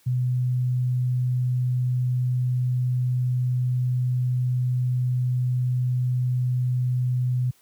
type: tone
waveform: sine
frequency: 125.4 Hz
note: B2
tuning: 27 cents sharp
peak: -20 dBFS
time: 0.06-7.51 s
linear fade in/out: 10 ms
effects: white hiss -60 dBFS RMS until 7.61 s + high-pass 60 Hz 12 dB/octave